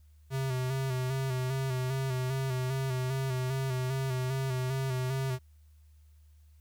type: tone with vibrato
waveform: square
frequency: 130.81 Hz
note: C3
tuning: in tune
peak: -30 dBFS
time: 0.3-5.39 s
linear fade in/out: 50 ms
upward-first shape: square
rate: 2.5 Hz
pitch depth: 39 cents each way
effects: added 75 Hz sine -55 dBFS peak until 6.6 s + white hiss -74 dBFS RMS until 6.6 s